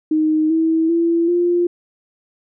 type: tone with pitch steps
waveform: sine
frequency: 311.1 / 323.4 / 336.1 / 349.4 Hz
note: D#4 / E4 / E4 / F4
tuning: 0 / -33 / +34 / +1 cents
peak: -13 dBFS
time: 0.11-1.67 s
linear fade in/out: 5 ms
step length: 390 ms
effects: none